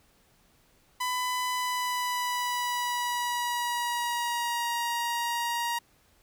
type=tone with pitch glide; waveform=sawtooth; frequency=1000 to 943.9 Hz; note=B5 to A#5; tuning=+21 to +21 cents; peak=-24 dBFS; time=1-5.79 s; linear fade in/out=10 ms; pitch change=-100 cents; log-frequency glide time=1.53-4.74 s; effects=pink hiss -64 dBFS RMS until 6.22 s